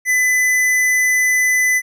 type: tone with hard clipping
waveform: sine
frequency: 2006 Hz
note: B6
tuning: 26 cents sharp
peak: -14 dBFS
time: 0.05-1.82 s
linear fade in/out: 50 ms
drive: 14 dB
effects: none